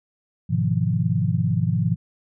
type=chord; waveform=sine; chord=F half-diminished seventh; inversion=first; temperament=just; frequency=104.77 / 125.72 / 157.15 / 174.61 Hz; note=Ab2 / Cb3 / Eb3 / F3; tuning=+16 / +31 / +18 / 0 cents; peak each=-24 dBFS; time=0.49-1.96 s; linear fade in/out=20 ms; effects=none